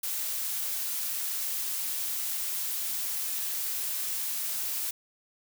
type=noise; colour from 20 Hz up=blue; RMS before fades=-32 dBFS; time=0.03-4.91 s; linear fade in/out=5 ms; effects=none